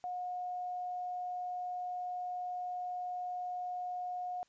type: tone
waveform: sine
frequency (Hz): 722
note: F#5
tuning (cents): -43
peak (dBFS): -36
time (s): 0.04-4.43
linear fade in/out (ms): 0
effects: white hiss -72 dBFS RMS until 4.48 s + resampled to 16000 Hz